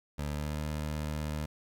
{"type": "tone with pitch glide", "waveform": "20% pulse", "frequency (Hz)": [73.42, 76.01], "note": ["D2", "D#2"], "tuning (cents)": [0, -40], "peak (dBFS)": -28, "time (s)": [0.18, 1.46], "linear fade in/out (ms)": 10, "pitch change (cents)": 60, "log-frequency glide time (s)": [0.3, 0.58], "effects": ["11-bit"]}